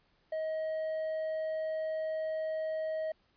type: tone with hard clipping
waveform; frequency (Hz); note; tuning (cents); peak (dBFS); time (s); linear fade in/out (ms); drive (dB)
sine; 632; D#5; +27; -33; 0.32-3.12; 5; 3
effects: pink hiss -71 dBFS RMS until 3.36 s + resampled to 11025 Hz